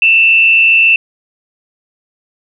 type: tone with frequency modulation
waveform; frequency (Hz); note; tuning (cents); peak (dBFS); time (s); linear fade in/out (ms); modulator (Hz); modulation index
sine; 2673; E7; +23; -5; 0.02-0.96; 2; 155; 0.39
effects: none